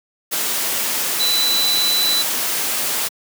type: tone in noise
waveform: sine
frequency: 3980 Hz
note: B7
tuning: 13 cents sharp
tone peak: -16 dBFS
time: 1.19-2.23 s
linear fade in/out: 20 ms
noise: white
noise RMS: -21 dBFS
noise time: 0.31-3.09 s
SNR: +2 dB
effects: high-pass 200 Hz 12 dB/octave